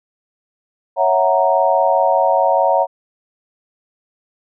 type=chord; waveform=sine; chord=F# dominant seventh; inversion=second; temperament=equal; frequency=554.4 / 659.3 / 740 / 932.3 Hz; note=C#5 / E5 / F#5 / A#5; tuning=0 / 0 / 0 / 0 cents; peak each=-17 dBFS; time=0.96-2.87 s; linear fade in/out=50 ms; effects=none